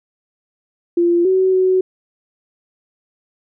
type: tone with pitch steps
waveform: sine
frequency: 344.9 / 376.3 / 372.9 Hz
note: F4 / F#4 / F#4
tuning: -22 / +29 / +14 cents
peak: -11 dBFS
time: 0.97-1.81 s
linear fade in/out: 5 ms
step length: 280 ms
effects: none